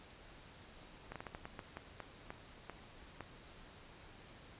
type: slowing click train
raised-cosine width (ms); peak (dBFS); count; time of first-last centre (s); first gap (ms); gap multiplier
0.5; -29; 12; 1.12-3.207; 37; 1.3
effects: pink hiss -57 dBFS RMS until 4.59 s + resampled to 8000 Hz